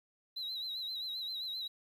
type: tone with vibrato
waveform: triangle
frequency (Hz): 3951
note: B7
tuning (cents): 0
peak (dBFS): -35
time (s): 0.36-1.68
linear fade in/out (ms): 10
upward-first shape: sine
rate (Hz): 7.6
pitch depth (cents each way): 71
effects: tanh soft clip ceiling -32 dBFS + 11-bit